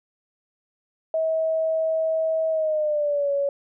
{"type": "tone with pitch glide", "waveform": "sine", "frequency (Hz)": [642, 562.1], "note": ["E5", "C#5"], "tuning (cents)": [-46, 24], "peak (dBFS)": -20, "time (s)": [1.14, 3.49], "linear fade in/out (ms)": 2, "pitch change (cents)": -230, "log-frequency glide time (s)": [2.5, 3.32], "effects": []}